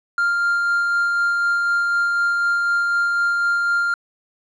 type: tone with tremolo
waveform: triangle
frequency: 1396.9 Hz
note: F6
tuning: in tune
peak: -13 dBFS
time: 0.18-3.94 s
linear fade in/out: 2 ms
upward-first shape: sine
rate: 4 Hz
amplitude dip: 25%
effects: tanh soft clip ceiling -9 dBFS + resampled to 22050 Hz